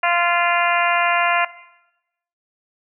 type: harmonic tone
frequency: 346.4 Hz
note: F4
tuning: 14 cents flat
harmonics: 2 / 3 / 4 / 5 / 6 / 7 / 8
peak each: -20 / -22 / -23 / -24 / -25 / -25 / -26 dBFS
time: 0.03-1.45 s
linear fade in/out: 5 ms
effects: noise-tail reverb RT60 0.9 s tail -17 dB re dry